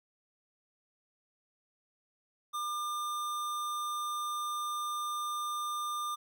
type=tone; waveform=square; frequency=1200 Hz; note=D6; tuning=37 cents sharp; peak=-34 dBFS; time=2.53-6.16 s; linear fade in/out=20 ms; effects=none